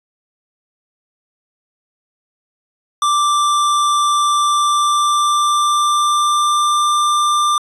square tone with pitch glide, 1177 to 1189.3 Hz, D6 to D6, +3 to +21 cents, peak -13 dBFS, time 3.02-7.58 s, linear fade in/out 2 ms, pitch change +18 cents, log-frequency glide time 4.56-6.92 s, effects resampled to 24000 Hz

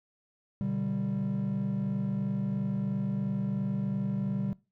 triangle chord, G major, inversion first, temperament equal with one note detuned, 123.9 / 146.83 / 196 Hz, B2 / D3 / G3, +6 / 0 / 0 cents, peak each -33 / -32 / -28 dBFS, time 0.61-4.53 s, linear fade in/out 0 ms, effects noise-tail reverb RT60 0.3 s tail -23 dB re dry + tanh soft clip ceiling -20 dBFS

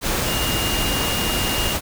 sine tone in noise, 2837 Hz, F7, 27 cents sharp, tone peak -26 dBFS, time 0.25-1.76 s, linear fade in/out 50 ms, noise pink, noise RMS -22 dBFS, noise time 0.01-1.81 s, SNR -7 dB, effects none

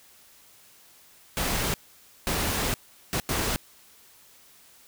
pink noise bursts at uneven times, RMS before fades -27 dBFS, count 4, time 1.37-1.74 / 2.27-2.74 / 3.13-3.2 / 3.29-3.56 s, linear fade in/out 0 ms, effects white hiss -55 dBFS RMS until 4.87 s

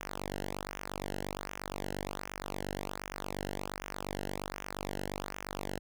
sawtooth tone with flanger, 48.56 Hz, G1, 16 cents flat, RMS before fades -40 dBFS, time 0-5.79 s, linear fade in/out 10 ms, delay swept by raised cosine 0.23 to 0.86 ms, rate 1.3 Hz, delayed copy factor -0.95, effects none

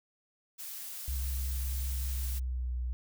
blue noise, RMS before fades -42 dBFS, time 0.58-2.4 s, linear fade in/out 20 ms
sine tone with pitch glide, 65.1 to 61.52 Hz, C2 to B1, -8 to -6 cents, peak -31 dBFS, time 1.08-2.93 s, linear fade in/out 0 ms, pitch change -98 cents, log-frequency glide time 2.08-2.74 s
effects none

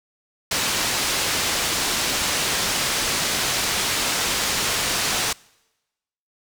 white low-pass noise, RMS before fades -23 dBFS, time 0.51-5.33 s, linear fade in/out 5 ms, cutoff 6700 Hz, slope 12 dB/octave, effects noise-tail reverb RT60 1.0 s tail -25 dB re dry

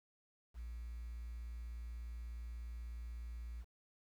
triangle tone, 58.27 Hz, A#1, in tune, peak -40 dBFS, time 0.54-3.65 s, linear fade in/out 50 ms, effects tanh soft clip ceiling -40 dBFS + 11-bit

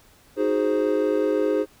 triangle chord, Ab dominant seventh, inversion second, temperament equal, 311.1 / 370 / 415.3 / 523.3 Hz, Eb4 / Gb4 / Ab4 / C5, 0 / 0 / 0 / 0 cents, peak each -23 / -27 / -21 / -23 dBFS, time 0.36-1.66 s, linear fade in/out 50 ms, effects pink hiss -55 dBFS RMS until 1.8 s

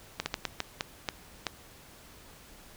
slowing click train, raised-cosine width 0.2 ms, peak -12 dBFS, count 8, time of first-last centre 0.2-1.468 s, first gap 60 ms, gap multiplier 1.36, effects pink hiss -53 dBFS RMS until 2.76 s

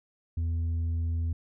triangle tone with tanh clipping, 82.9 Hz, E2, 10 cents sharp, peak -27 dBFS, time 0.37-1.33 s, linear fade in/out 5 ms, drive 8 dB, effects none

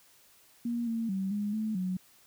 sine tone with pitch steps, 236.6 / 228 / 192 / 206.3 / 217.5 / 184.5 Hz, A#3 / A#3 / G3 / G#3 / A3 / F#3, +26 / -38 / -36 / -11 / -20 / -5 cents, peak -29 dBFS, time 0.65-1.97 s, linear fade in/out 5 ms, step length 220 ms, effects white hiss -61 dBFS RMS until 2.26 s

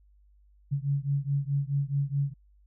sine beating tone pair, 138.59 / 143.29 Hz, C#3 / D3, 0 / -42 cents, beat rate 4.7 Hz, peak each -28 / -29 dBFS, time 0.71-2.34 s, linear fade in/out 20 ms, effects added 50 Hz sine -57 dBFS peak until 2.66 s

